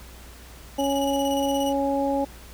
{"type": "tone with tremolo", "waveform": "sawtooth", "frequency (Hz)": 2930, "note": "F#7", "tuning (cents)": -18, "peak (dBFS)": -28, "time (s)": [0.78, 1.73], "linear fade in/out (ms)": 20, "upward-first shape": "square", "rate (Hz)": 17, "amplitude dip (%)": 55}
{"type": "harmonic tone", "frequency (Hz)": 277.2, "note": "C#4", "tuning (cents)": 0, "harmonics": [1, 2, 3], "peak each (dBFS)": [-25, -25, -27], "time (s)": [0.78, 2.25], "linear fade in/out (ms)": 10}
{"effects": ["added 60 Hz sine -44 dBFS peak until 2.53 s", "pink hiss -47 dBFS RMS until 2.53 s"]}